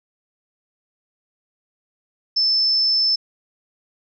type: tone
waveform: sine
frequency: 5274 Hz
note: E8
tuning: in tune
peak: -15 dBFS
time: 2.36-3.16 s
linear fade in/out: 10 ms
effects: none